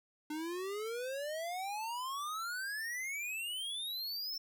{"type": "exponential sweep", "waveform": "square", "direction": "up", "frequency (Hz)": [298.1, 5410], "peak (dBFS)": -38, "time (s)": [0.3, 4.38], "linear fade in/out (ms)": 5, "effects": []}